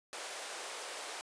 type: high-pass noise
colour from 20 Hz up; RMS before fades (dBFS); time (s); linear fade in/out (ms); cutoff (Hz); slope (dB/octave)
pink; -43; 0.13-1.21; 0; 460; 24
effects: resampled to 22050 Hz